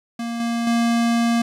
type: tone with level steps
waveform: square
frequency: 233.5 Hz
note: A#3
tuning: 3 cents sharp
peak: -25 / -21 / -17 dBFS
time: 0.19-1.42 s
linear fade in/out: 5 ms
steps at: 0.4 / 0.67 s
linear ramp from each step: 2 ms
effects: low-pass 9000 Hz 12 dB/octave + 9-bit